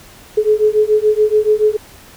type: beating tone pair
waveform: sine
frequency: 423.2 / 430.2 Hz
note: G#4 / A4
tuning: +33 / -39 cents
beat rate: 7 Hz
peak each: -13 dBFS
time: 0.37-1.77 s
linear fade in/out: 10 ms
effects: pink hiss -41 dBFS RMS until 2.16 s